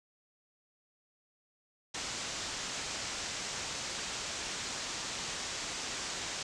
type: low-pass noise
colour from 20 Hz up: white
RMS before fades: -39 dBFS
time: 1.94-6.43 s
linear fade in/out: 5 ms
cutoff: 7600 Hz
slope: 48 dB/octave
effects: none